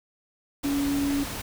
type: tone in noise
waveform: sine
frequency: 282.2 Hz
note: C#4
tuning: 31 cents sharp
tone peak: -23 dBFS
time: 0.64-1.24 s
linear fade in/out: 10 ms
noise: pink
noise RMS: -34 dBFS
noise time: 0.63-1.42 s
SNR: +8 dB
effects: none